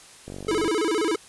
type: click train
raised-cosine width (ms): 2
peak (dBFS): -23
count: 20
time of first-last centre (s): 0.28-0.679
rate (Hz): 47.6
type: tone with vibrato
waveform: square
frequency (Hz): 375.1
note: F#4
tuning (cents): +24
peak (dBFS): -22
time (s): 0.48-1.16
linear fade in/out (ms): 5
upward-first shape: square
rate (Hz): 15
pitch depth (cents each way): 240
effects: white hiss -48 dBFS RMS until 1.28 s + resampled to 24000 Hz